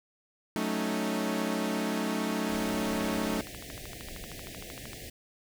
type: chord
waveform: sawtooth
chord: D# half-diminished seventh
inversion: first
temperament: equal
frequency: 185 / 220 / 277.2 / 311.1 Hz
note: F#3 / A3 / C#4 / D#4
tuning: 0 / 0 / 0 / 0 cents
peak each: -32 / -28 / -32 / -31 dBFS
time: 0.56-3.41 s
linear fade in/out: 0 ms
type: click train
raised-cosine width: 0.3 ms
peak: -26 dBFS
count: 36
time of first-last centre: 2.24-4.932 s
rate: 13 Hz
type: band-stop noise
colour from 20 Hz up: pink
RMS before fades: -43 dBFS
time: 2.49-5.1 s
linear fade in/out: 5 ms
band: 750 to 1700 Hz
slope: 96 dB/octave
effects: none